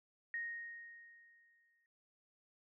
sine tone with exponential decay, 1864.7 Hz, A#6, in tune, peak -37 dBFS, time 0.34-1.86 s, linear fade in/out 1 ms, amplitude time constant 330 ms, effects none

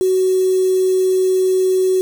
sine tone with quantisation, 373.8 Hz, F#4, 18 cents sharp, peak -12 dBFS, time 0.01-2.01 s, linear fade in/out 0 ms, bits 5, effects none

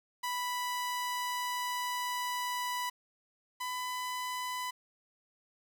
sawtooth tone pair in turn, 987.8 / 1000.4 Hz, B5 / B5, 0 / +22 cents, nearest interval unison, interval 22 cents, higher second, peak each -29 / -31 dBFS, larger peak first, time 0.23-2.9 / 3.6-4.71 s, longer first, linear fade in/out 10 ms, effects 10-bit

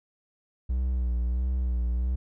triangle tone with vibrato, 61.6 Hz, B1, 4 cents flat, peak -22 dBFS, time 0.69-2.16 s, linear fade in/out 10 ms, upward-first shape sine, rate 1.5 Hz, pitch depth 58 cents each way, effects none

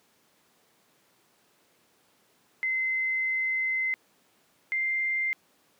sine tone pair in turn, 2060 / 2094 Hz, C7 / C7, -28 / +1 cents, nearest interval unison, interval 29 cents, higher second, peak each -25 dBFS, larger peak neither, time 2.63-3.94 / 4.72-5.33 s, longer first, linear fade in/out 0 ms, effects pink hiss -65 dBFS RMS until 5.79 s + high-pass 200 Hz 12 dB/octave

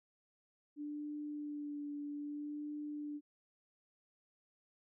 sine tone with vibrato, 293.7 Hz, D4, in tune, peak -40 dBFS, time 0.76-3.21 s, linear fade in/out 50 ms, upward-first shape sine, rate 0.62 Hz, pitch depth 19 cents each way, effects none

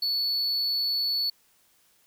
triangle tone, 4435 Hz, C#8, in tune, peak -23 dBFS, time 0.02-1.3 s, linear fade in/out 5 ms, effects white hiss -64 dBFS RMS until 2.06 s

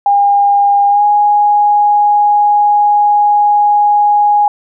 sine tone with pitch glide, 808 to 827.8 Hz, G#5 to G#5, -48 to -6 cents, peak -6 dBFS, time 0.06-4.48 s, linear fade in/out 2 ms, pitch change +42 cents, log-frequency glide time 0.89-1.03 s, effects none

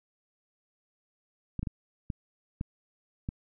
clicks, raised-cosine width 5 ms, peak -20 dBFS, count 6, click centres 1.593 / 1.63 / 1.672 / 2.102 / 2.611 / 3.289 s, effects none

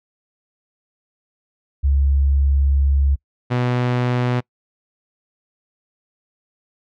sine / sawtooth tone pair in turn, 69.3 / 123.48 Hz, C#2 / B2, 0 / 0 cents, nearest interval minor seventh, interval 1000 cents, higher second, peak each -13 dBFS, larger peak neither, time 1.83-3.16 / 3.5-4.41 s, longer first, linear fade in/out 20 ms, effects noise-tail reverb RT60 0.1 s tail -25 dB re dry + low-pass 3000 Hz 12 dB/octave

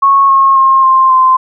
sine tone with pitch steps, 1100 / 1084.2 / 1068.7 / 1053.4 / 1038.3 Hz, C#6 / C#6 / C6 / C6 / C6, -14 / -39 / +36 / +11 / -14 cents, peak -4 dBFS, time 0.02-1.37 s, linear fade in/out 10 ms, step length 270 ms, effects none

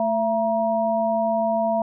sine tone cluster, 220.5 / 672 / 945 Hz, A3 / E5 / A#5, +4 / +33 / +23 cents, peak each -27 / -20 / -27 dBFS, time 0-1.82 s, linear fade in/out 2 ms, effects none

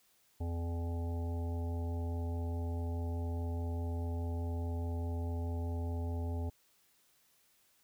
harmonic tone with a mistuned harmonic, 84.8 Hz, E2, 50 cents sharp, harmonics 1 / 3 / 5 / 7 / 9 / 10, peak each -34 / -44 / -48 / -51 / -53 / -54 dBFS, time 0.4-6.5 s, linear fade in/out 10 ms, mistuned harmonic 1, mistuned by -33 cents, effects white hiss -70 dBFS RMS until 7.83 s

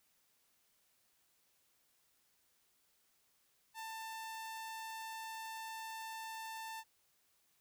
sawtooth tone, 891 Hz, A5, 22 cents sharp, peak -40 dBFS, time 3.74-6.84 s, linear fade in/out 50 ms, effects white hiss -75 dBFS RMS until 7.6 s

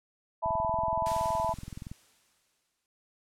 sine chord, E suspended fourth, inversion none, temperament just, 659.3 / 879 / 988.9 Hz, E5 / A5 / B5, 0 / -2 / +2 cents, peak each -31 dBFS, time 0.42-1.54 s, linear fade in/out 20 ms
click train, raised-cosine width 5 ms, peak -28 dBFS, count 32, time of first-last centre 0.46-1.915 s, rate 21.3 Hz
white noise with exponential decay, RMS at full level -40 dBFS, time 1.06-2.86 s, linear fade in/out 1 ms, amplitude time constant 390 ms
effects low-pass 10000 Hz 12 dB/octave

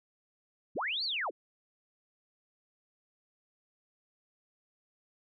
sine linear two-way sweep, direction up then down, 73.42 to 4699 to 229.2 Hz, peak -31 dBFS, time 0.75-1.31 s, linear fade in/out 20 ms, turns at 1.04 s, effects none

